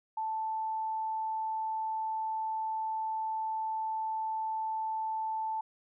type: tone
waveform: sine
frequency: 880 Hz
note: A5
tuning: in tune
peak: -31 dBFS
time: 0.17-5.61 s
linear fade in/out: 5 ms
effects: none